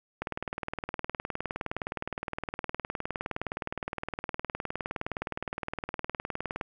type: click train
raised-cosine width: 0.5 ms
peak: -17 dBFS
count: 125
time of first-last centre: 0.22-6.612 s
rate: 19.4 Hz
effects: none